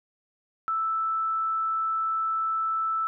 sine tone, 1318.5 Hz, E6, in tune, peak -24 dBFS, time 0.68-3.07 s, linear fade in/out 0 ms, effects none

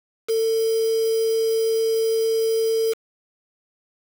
sine tone with quantisation, 448.9 Hz, A4, 35 cents sharp, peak -18 dBFS, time 0.28-2.94 s, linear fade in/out 20 ms, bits 5, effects none

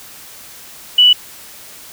sine tone, 2960 Hz, F#7, in tune, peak -5 dBFS, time 0.98-1.13 s, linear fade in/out 5 ms, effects white hiss -37 dBFS RMS until 1.92 s

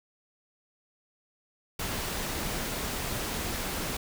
pink noise, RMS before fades -33 dBFS, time 1.79-3.97 s, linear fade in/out 5 ms, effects none

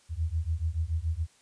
sine beating tone pair, 77.78 / 84.78 Hz, D#2 / E2, 0 / +49 cents, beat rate 7 Hz, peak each -30 dBFS, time 0.09-1.27 s, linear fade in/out 50 ms, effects white hiss -62 dBFS RMS until 1.41 s + resampled to 22050 Hz

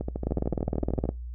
two click trains, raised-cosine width 2 ms, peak -13 / -17 dBFS, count 17 / 15, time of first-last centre 0.27-1.091 / 0.01-1.055 s, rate 19.5 / 13.4 Hz, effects noise-tail reverb RT60 0.2 s tail -22 dB re dry + added 60 Hz sine -34 dBFS peak until 1.34 s

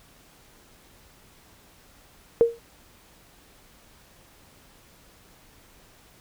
sine tone with exponential decay, 465.5 Hz, A#4, 2 cents flat, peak -10 dBFS, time 2.41-2.59 s, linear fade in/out 0 ms, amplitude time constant 38 ms, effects pink hiss -55 dBFS RMS until 6.2 s

